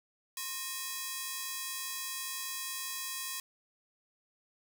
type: ring-modulated tone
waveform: 5% pulse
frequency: 1454 Hz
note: F#6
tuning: 31 cents flat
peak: -22 dBFS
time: 0.37-3.4 s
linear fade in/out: 2 ms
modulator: 397 Hz
effects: none